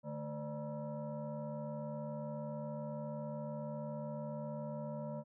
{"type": "tone with frequency modulation", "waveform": "sine", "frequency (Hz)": 221.4, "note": "A3", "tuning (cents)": 11, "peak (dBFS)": -39, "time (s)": [0.03, 5.24], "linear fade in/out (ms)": 50, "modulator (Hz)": 370, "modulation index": 1.5, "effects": []}